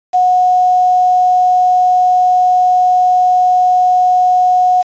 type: tone with quantisation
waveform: sine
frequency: 730 Hz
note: F#5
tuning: 24 cents flat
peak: -7 dBFS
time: 0.13-4.83 s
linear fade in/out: 20 ms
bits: 5
effects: resampled to 16000 Hz